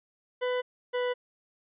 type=tone pair in turn; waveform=40% pulse; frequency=498.8 / 494.5 Hz; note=B4 / B4; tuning=+17 / +2 cents; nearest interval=unison; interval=15 cents; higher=first; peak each=-26 dBFS; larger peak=neither; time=0.41-0.62 / 0.93-1.14 s; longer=neither; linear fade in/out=20 ms; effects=resampled to 8000 Hz